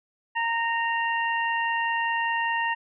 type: harmonic tone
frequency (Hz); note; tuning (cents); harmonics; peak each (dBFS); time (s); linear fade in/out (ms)
925; A#5; -14; 1 / 2 / 3; -26 / -27 / -32; 0.35-2.75; 20
effects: none